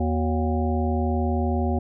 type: harmonic tone with a mistuned harmonic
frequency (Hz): 79.8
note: D#2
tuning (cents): +44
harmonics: 1 / 3 / 5 / 7 / 9 / 10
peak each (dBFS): -23 / -26 / -30 / -34 / -31 / -35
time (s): 0-1.79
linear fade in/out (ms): 5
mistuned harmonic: 5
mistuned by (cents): -120
effects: none